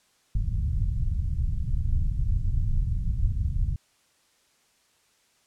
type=low-pass noise; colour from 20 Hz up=pink; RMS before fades=-25 dBFS; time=0.35-3.76 s; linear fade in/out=5 ms; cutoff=120 Hz; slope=24 dB/octave; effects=white hiss -65 dBFS RMS until 5.46 s + low-pass 9000 Hz 12 dB/octave